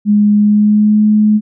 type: tone with pitch glide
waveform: sine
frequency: 207.7 to 212.4 Hz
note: G#3 to G#3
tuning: 0 to +39 cents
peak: -6 dBFS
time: 0.05-1.41 s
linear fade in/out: 50 ms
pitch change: +39 cents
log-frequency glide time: 0.35-1.03 s
effects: none